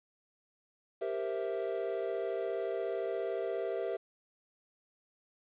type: chord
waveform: triangle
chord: C dominant seventh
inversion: second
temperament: equal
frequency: 392 / 466.2 / 523.3 / 659.3 Hz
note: G4 / Bb4 / C5 / E5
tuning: 0 / 0 / 0 / 0 cents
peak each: -35 / -36 / -39 / -36 dBFS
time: 1.01-3.97 s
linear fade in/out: 10 ms
effects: resampled to 8000 Hz + 10-bit